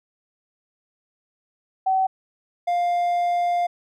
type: tone pair in turn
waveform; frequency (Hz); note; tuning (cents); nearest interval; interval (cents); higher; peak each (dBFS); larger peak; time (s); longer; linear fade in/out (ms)
sine / triangle; 761 / 701.4; F#5 / F5; +48 / +7; minor second; 141; first; -17; neither; 1.86-2.07 / 2.67-3.67; second; 10
effects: none